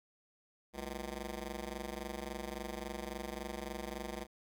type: ring-modulated tone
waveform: 10% pulse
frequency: 138.59 Hz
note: C#3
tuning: in tune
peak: -29 dBFS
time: 0.73-4.27 s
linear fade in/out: 50 ms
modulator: 81.1 Hz
effects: none